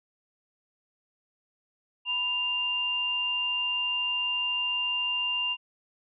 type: tone pair together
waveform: sine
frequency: 987.8 / 2794 Hz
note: B5 / F7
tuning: 0 / 0 cents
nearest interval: octave + tritone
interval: 1800 cents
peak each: -37 / -26 dBFS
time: 2.05-5.57 s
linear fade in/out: 50 ms
effects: none